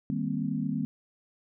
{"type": "chord", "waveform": "sine", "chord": "C minor seventh", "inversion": "first", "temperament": "equal with one note detuned", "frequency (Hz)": [155.56, 199.42, 233.1, 261.6], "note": ["Eb3", "G3", "Bb3", "C4"], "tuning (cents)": [0, 30, 0, 0], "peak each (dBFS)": -33, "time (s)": [0.1, 0.85], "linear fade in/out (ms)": 0, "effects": []}